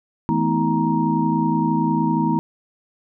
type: tone cluster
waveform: sine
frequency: 162.9 / 218.3 / 249.1 / 322 / 937 Hz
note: E3 / A3 / B3 / E4 / A#5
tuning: -20 / -13 / +15 / -41 / +9 cents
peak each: -23 dBFS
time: 0.29-2.39 s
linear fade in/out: 0 ms
effects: none